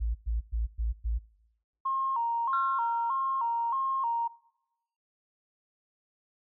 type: tone bursts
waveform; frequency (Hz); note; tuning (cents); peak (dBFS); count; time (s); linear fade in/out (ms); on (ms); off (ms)
sine; 56.2; A1; +37; -26; 5; 0-1.19; 20; 150; 110
type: tone with vibrato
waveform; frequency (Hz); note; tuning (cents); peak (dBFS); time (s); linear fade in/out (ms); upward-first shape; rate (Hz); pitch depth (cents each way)
sine; 999; B5; +20; -26; 1.85-4.28; 10; square; 1.6; 120
type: tone with exponential decay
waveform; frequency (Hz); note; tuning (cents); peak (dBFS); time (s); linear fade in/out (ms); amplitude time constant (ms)
sine; 1367; F6; -37; -25; 2.53-3.96; 2; 310
effects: noise-tail reverb RT60 0.9 s tail -22 dB re dry + tanh soft clip ceiling -16 dBFS